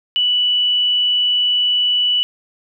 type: tone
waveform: sine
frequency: 2960 Hz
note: F#7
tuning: in tune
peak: -13 dBFS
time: 0.16-2.23 s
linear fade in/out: 0 ms
effects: none